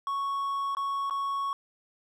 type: tone with dropouts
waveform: triangle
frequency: 1108.7 Hz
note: C#6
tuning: in tune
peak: -26 dBFS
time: 0.07-1.53 s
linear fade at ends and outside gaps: 1 ms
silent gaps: 0.75-0.769 / 1.098-1.108 s
effects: none